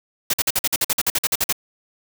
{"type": "noise bursts", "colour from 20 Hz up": "white", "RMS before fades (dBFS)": -19, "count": 15, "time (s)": [0.3, 1.526], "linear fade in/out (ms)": 5, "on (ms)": 36, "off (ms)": 49, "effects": []}